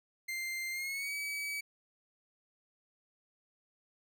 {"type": "tone with pitch glide", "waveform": "40% pulse", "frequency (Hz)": [2093, 2282], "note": ["C7", "C#7"], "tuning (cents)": [0, 50], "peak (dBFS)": -35, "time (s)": [0.28, 1.61], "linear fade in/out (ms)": 10, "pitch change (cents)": 150, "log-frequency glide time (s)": [0.72, 1.14], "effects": []}